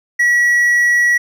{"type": "tone", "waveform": "triangle", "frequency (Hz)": 1929, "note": "B6", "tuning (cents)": -41, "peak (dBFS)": -8, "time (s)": [0.19, 1.18], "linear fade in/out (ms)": 10, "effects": []}